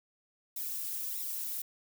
violet noise with flanger, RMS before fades -37 dBFS, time 0.56-1.62 s, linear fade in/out 5 ms, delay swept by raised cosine 0.64 to 2.94 ms, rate 1.6 Hz, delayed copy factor -0.8, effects none

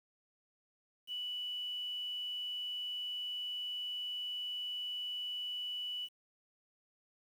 sine tone with quantisation, 2960 Hz, F#7, in tune, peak -37 dBFS, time 1.07-6.09 s, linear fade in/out 50 ms, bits 10, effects none

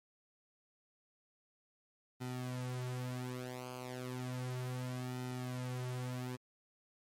sawtooth tone with flanger, 126.1 Hz, B2, 36 cents sharp, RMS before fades -41 dBFS, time 2.2-6.37 s, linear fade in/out 20 ms, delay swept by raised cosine 1.8 to 7.4 ms, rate 0.33 Hz, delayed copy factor -0.8, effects MP3 64 kbps

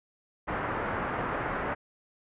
white low-pass noise, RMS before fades -32 dBFS, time 0.47-1.75 s, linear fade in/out 20 ms, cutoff 1600 Hz, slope 24 dB/octave, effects resampled to 8000 Hz

